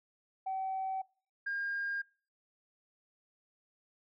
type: tone pair in turn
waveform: sine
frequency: 764 / 1612.8 Hz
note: G5 / G6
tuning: -45 / +49 cents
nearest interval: octave + minor second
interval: 1294 cents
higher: second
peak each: -32 / -32 dBFS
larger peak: neither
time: 0.46-1.02 / 1.46-2.02 s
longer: neither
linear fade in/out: 10 ms
effects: noise-tail reverb RT60 0.4 s tail -24 dB re dry + tanh soft clip ceiling -29 dBFS